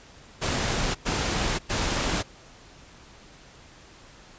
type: noise bursts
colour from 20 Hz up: pink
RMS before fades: -26 dBFS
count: 3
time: 0.41-2.23 s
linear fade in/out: 20 ms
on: 540 ms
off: 100 ms
effects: pink hiss -50 dBFS RMS until 4.38 s + resampled to 16000 Hz